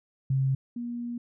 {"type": "tone pair in turn", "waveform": "sine", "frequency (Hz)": [134, 238.8], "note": ["C3", "A#3"], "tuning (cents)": [42, 42], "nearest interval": "minor seventh", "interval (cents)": 1000, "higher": "second", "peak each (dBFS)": [-22, -31], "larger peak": "first", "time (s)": [[0.3, 0.55], [0.76, 1.18]], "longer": "second", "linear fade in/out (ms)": 5, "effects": []}